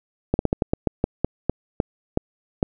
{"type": "slowing click train", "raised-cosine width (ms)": 2, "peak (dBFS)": -5, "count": 13, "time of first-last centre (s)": [0.34, 2.629], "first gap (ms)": 51, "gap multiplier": 1.22, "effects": []}